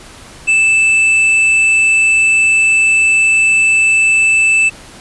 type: tone with tanh clipping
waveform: sine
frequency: 2637 Hz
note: E7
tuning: in tune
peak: -9 dBFS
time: 0.47-4.7 s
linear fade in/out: 20 ms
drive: 8 dB
effects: pink hiss -36 dBFS RMS until 5 s + resampled to 24000 Hz